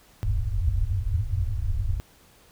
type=low-pass noise; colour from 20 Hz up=white; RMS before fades=-25 dBFS; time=0.23-2 s; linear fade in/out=0 ms; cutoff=110 Hz; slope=96 dB/octave; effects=pink hiss -56 dBFS RMS until 2.51 s